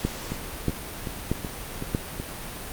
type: two click trains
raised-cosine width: 3 ms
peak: -10 / -17 dBFS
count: 4 / 6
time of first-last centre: 0.05-1.949 / 0.32-2.2 s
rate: 1.58 / 2.66 Hz
effects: pink hiss -36 dBFS RMS until 2.72 s + Opus 48 kbps